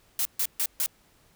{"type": "noise bursts", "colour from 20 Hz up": "blue", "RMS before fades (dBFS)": -26, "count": 4, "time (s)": [0.19, 0.862], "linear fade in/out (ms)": 2, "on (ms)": 63, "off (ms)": 140, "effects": ["pink hiss -62 dBFS RMS until 1.35 s"]}